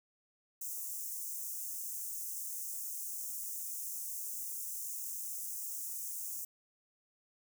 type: high-pass noise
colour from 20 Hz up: white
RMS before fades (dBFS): -41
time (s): 0.61-6.45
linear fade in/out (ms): 5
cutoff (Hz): 6100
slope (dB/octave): 48
effects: none